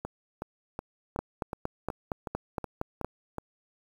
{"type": "two click trains", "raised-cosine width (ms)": 1, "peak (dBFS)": [-20, -16], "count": [10, 9], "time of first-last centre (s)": [[0.05, 3.383], [1.19, 3.046]], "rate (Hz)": [2.7, 4.31], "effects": ["8-bit"]}